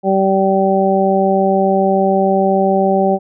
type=harmonic tone; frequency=193.1 Hz; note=G3; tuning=26 cents flat; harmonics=1 / 2 / 3 / 4; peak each=-16 / -16 / -16 / -16 dBFS; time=0.03-3.19 s; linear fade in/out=50 ms; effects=none